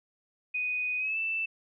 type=tone with pitch glide; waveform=sine; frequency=2489 to 2652 Hz; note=D#7 to E7; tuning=0 to +10 cents; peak=-28 dBFS; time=0.54-1.46 s; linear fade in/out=10 ms; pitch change=+110 cents; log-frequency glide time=0.98-1.18 s; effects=none